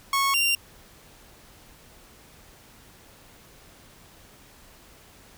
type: tone pair in turn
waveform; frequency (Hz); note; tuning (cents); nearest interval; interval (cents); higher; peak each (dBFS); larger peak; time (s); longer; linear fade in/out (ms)
sawtooth; 1101 / 2774; C#6 / F7; -12 / -12; octave + major third; 1600; second; -17; neither; 0.13-0.34 / 0.34-0.55; neither; 2
effects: pink hiss -52 dBFS RMS until 5.37 s